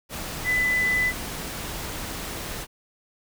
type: tone in noise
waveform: sine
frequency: 2000 Hz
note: B6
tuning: 21 cents sharp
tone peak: -20 dBFS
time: 0.44-1.13 s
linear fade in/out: 50 ms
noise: pink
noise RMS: -33 dBFS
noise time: 0.09-2.67 s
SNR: +10 dB
effects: none